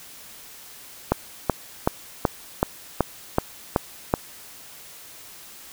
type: click train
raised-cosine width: 1 ms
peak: -3 dBFS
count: 9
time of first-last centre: 1.12-4.139 s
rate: 2.65 Hz
effects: white hiss -44 dBFS RMS until 5.72 s